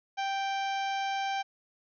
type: harmonic tone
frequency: 784 Hz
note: G5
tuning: in tune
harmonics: 1 / 2 / 3 / 4 / 5 / 6 / 7 / 8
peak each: -30 / -39 / -40 / -42 / -48 / -52 / -49 / -52 dBFS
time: 0.17-1.43 s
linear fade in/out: 20 ms
effects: none